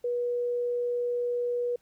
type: tone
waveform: sine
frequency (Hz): 484.7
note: B4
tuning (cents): -32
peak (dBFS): -26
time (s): 0.04-1.76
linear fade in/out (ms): 5
effects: pink hiss -68 dBFS RMS until 1.81 s